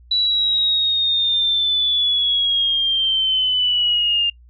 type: linear sweep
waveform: sine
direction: down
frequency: 3948 to 2800 Hz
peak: -15 dBFS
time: 0.11-4.3 s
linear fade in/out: 5 ms
effects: noise-tail reverb RT60 0.1 s tail -24 dB re dry + added 60 Hz sine -44 dBFS peak until 4.49 s